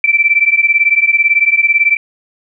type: beating tone pair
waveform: sine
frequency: 2325 / 2343 Hz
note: D7 / D7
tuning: -18 / -5 cents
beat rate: 18 Hz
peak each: -11 dBFS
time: 0.04-1.97 s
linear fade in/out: 2 ms
effects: none